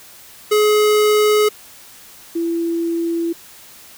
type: tone pair in turn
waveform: square / sine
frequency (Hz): 422.7 / 335.5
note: G#4 / E4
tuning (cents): +31 / +31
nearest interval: major third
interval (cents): 400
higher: first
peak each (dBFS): -12 / -17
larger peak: first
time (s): 0.51-1.49 / 2.35-3.33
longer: neither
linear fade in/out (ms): 10
effects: white hiss -42 dBFS RMS until 3.97 s